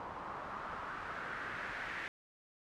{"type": "noise with low-pass filter sweep", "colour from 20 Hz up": "white", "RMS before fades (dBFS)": -43, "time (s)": [0, 2.08], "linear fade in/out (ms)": 0, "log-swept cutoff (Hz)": [1000, 1900], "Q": 3.1, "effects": []}